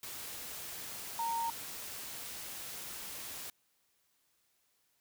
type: tone in noise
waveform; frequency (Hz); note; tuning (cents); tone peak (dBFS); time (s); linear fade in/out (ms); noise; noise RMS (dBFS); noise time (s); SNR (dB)
sine; 923; A#5; -17; -32; 1.19-1.5; 2; white; -44; 0.03-3.5; +9
effects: white hiss -75 dBFS RMS until 5 s